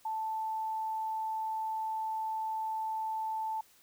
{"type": "tone", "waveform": "sine", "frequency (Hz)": 880, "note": "A5", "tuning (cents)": 0, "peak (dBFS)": -32, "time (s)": [0.05, 3.61], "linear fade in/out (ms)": 5, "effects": ["white hiss -63 dBFS RMS until 3.82 s"]}